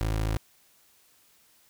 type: tone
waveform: 25% pulse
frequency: 54 Hz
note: A1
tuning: 32 cents flat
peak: -22 dBFS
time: 0.01-0.37 s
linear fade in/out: 0 ms
effects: white hiss -62 dBFS RMS until 1.69 s